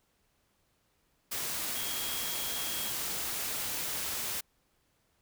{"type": "tone in noise", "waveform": "sine", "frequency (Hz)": 3274, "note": "G#7", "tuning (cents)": -25, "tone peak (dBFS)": -41, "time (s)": [1.75, 2.91], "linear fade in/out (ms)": 10, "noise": "white", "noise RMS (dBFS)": -35, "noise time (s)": [1.31, 4.41], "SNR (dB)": -9, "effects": ["pink hiss -73 dBFS RMS until 5.21 s"]}